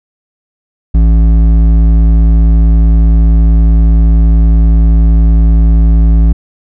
sine tone with hard clipping, 55.3 Hz, A1, 9 cents sharp, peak -5 dBFS, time 0.94-6.33 s, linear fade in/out 10 ms, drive 9 dB, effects none

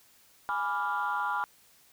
sine chord, G# diminished seventh, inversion none, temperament equal, 830.6 / 987.8 / 1174.7 / 1396.9 Hz, G#5 / B5 / D6 / F6, 0 / 0 / 0 / 0 cents, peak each -33 / -32 / -34 / -32 dBFS, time 0.49-1.44 s, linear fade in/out 0 ms, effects tanh soft clip ceiling -21 dBFS + white hiss -61 dBFS RMS until 1.92 s

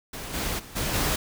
pink noise with level steps, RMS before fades -36 / -29 / -44 / -28 / -25 dBFS, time 0.13-1.16 s, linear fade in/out 5 ms, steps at 0.33 / 0.58 / 0.75 / 0.93 s, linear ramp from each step 20 ms, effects none

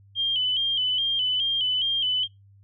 sine tone with vibrato, 3102 Hz, G7, 19 cents flat, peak -21 dBFS, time 0.15-2.28 s, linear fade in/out 50 ms, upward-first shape square, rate 2.4 Hz, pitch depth 55 cents each way, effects noise-tail reverb RT60 0.2 s tail -24 dB re dry + added 99 Hz sine -51 dBFS peak until 2.63 s

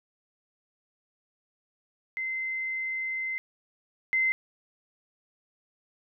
sine tone pair in turn, 2068 / 2068 Hz, C7 / C7, -21 / -21 cents, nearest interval unison, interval 0 cents, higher neither, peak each -29 / -22 dBFS, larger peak second, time 2.17-3.38 / 4.13-4.32 s, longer first, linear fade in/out 0 ms, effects none

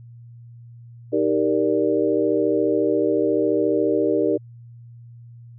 sine chord, Eb major seventh, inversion none, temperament equal, 311.1 / 392 / 466.2 / 587.3 Hz, Eb4 / G4 / Bb4 / D5, 0 / 0 / 0 / 0 cents, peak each -22 / -22 / -22 / -25 dBFS, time 1.12-4.38 s, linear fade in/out 20 ms, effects added 118 Hz sine -40 dBFS peak until 5.58 s

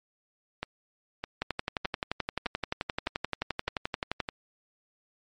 two click trains, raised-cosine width 0.3 ms, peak -13 / -16 dBFS, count 33 / 7, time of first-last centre 1.42-4.203 / 0.63-4.289 s, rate 11.5 / 1.64 Hz, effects MP3 48 kbps

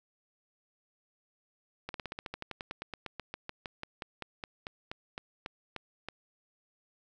slowing click train, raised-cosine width 0.3 ms, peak -22 dBFS, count 29, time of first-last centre 1.89-6.086 s, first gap 52 ms, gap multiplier 1.07, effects none

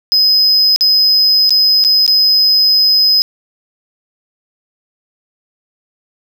triangle tone with dropouts, 5050 Hz, D#8, 25 cents sharp, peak -6 dBFS, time 0.12-3.22 s, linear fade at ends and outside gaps 0 ms, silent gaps 0.761-0.809 / 1.494-1.506 / 1.84-1.848 / 2.064-2.078 s, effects none

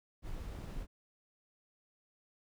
brown noise, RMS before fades -42 dBFS, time 0.22-0.87 s, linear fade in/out 50 ms, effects none

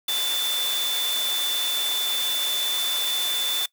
sine tone in noise, 3520 Hz, A7, in tune, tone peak -23 dBFS, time 0.08-3.66 s, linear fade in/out 5 ms, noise white, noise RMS -29 dBFS, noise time 0.08-3.66 s, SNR +3 dB, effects noise-tail reverb RT60 0.1 s tail -21 dB re dry + high-pass 400 Hz 12 dB/octave

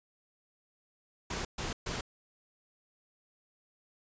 pink noise bursts, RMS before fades -36 dBFS, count 3, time 1.3-2.01 s, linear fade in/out 5 ms, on 150 ms, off 130 ms, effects resampled to 16000 Hz

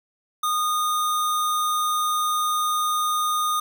sine tone with sample-and-hold, 1230 Hz, D#6, 20 cents flat, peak -20 dBFS, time 0.43-3.6 s, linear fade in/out 5 ms, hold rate 4900 Hz, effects none

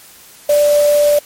sine tone in noise, 587.3 Hz, D5, in tune, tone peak -8 dBFS, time 0.49-1.19 s, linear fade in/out 5 ms, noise white, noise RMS -25 dBFS, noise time 0.49-1.19 s, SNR +14 dB, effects white hiss -41 dBFS RMS until 1.25 s + MP3 64 kbps

